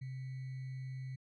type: tone with sample-and-hold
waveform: sine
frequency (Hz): 130.81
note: C3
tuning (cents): 0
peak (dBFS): -40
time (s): 0.01-1.16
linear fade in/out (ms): 10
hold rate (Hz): 2100
effects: low-pass 4000 Hz 12 dB/octave